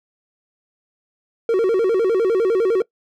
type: tone with vibrato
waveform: triangle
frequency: 415.3 Hz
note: G#4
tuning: in tune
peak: -12 dBFS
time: 1.49-2.82 s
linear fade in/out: 2 ms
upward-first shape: square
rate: 9.9 Hz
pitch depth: 180 cents each way
effects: noise-tail reverb RT60 0.1 s tail -22 dB re dry